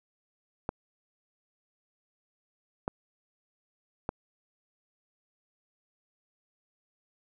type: clicks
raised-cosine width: 1 ms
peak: -16 dBFS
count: 3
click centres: 0.691 / 2.879 / 4.091 s
effects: none